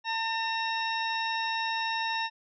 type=harmonic tone with a mistuned harmonic; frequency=903 Hz; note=A5; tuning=45 cents sharp; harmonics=1 / 2 / 3 / 4 / 6; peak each=-31 / -34 / -36 / -37 / -39 dBFS; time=0.04-2.3 s; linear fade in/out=50 ms; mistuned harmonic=4; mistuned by=+80 cents; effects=none